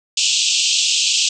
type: band-pass noise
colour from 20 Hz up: pink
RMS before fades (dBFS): -17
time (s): 0.17-1.29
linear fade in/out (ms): 5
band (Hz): 2600 to 7900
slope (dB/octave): 96
effects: none